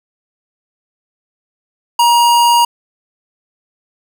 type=tone; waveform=square; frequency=948 Hz; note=A#5; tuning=29 cents sharp; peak=-8 dBFS; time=1.99-2.65 s; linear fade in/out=5 ms; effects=none